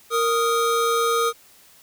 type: tone pair together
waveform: square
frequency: 464.5 / 1244.5 Hz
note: A#4 / D#6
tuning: -6 / 0 cents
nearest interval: octave + perfect fourth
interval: 1706 cents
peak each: -22 dBFS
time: 0.1-1.33 s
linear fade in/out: 50 ms
effects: white hiss -52 dBFS RMS until 1.82 s